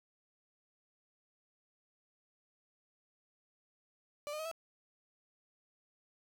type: tone with pitch steps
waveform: 35% pulse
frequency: 587 / 609.1 / 632 / 655.8 Hz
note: D5 / D#5 / D#5 / E5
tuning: -1 / -37 / +27 / -9 cents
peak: -37 dBFS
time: 4.27-4.514 s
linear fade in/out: 0 ms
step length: 61 ms
effects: none